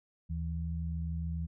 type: tone pair together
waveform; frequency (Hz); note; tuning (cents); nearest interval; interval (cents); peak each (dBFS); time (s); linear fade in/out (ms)
sine; 77.65 / 164.81; D#2 / E3; -3 / 0; octave + minor second; 1303; -34 / -37; 0.29-1.47; 20
effects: none